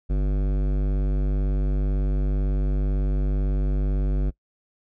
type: tone with hard clipping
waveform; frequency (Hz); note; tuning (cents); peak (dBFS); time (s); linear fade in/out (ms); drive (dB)
sine; 49; G1; 0; -22; 0.09-4.31; 20; 16
effects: noise-tail reverb RT60 0.1 s tail -21 dB re dry